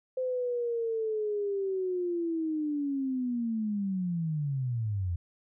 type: linear sweep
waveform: sine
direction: down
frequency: 517 to 83.2 Hz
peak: -28 dBFS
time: 0.17-5.16 s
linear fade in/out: 5 ms
effects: none